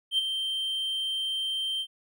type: tone with ADSR envelope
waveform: triangle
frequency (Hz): 3136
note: G7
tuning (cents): 0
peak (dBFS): -18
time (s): 0.11-1.87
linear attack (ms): 74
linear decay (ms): 15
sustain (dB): -8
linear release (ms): 67
effects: tanh soft clip ceiling -14 dBFS